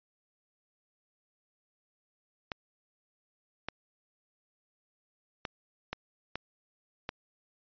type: clicks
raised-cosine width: 0.3 ms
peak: -18 dBFS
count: 6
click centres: 2.518 / 3.686 / 5.452 / 5.93 / 6.356 / 7.091 s
effects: resampled to 11025 Hz